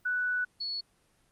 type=tone pair in turn; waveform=sine; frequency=1483 / 4395 Hz; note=F#6 / C#8; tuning=+4 / -16 cents; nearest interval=octave + perfect fifth; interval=1880 cents; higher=second; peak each=-27 / -32 dBFS; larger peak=first; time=0.05-0.45 / 0.6-0.81 s; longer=first; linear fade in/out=10 ms; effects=pink hiss -68 dBFS RMS until 1.31 s + Opus 24 kbps